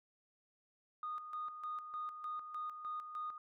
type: tone with tremolo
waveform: sine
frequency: 1232 Hz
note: D#6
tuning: 17 cents flat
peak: -38 dBFS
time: 1.03-3.38 s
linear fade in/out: 2 ms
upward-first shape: square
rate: 3.3 Hz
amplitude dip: 60%
effects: tanh soft clip ceiling -34 dBFS